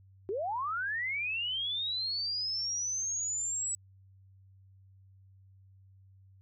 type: linear sweep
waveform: sine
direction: up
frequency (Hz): 358.9 to 7902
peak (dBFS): -31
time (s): 0.29-3.75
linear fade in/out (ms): 0
effects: added 96 Hz sine -56 dBFS peak until 6.41 s